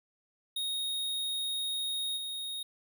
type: tone with level steps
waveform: square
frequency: 3733 Hz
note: A#7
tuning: 2 cents sharp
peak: -32 / -36 dBFS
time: 0.56-2.63 s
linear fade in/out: 5 ms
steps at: 2.16 s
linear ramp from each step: 20 ms
effects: none